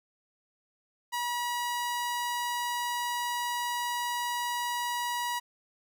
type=tone; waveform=sawtooth; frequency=965 Hz; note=B5; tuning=40 cents flat; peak=-26 dBFS; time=1.12-5.4 s; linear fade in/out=20 ms; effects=none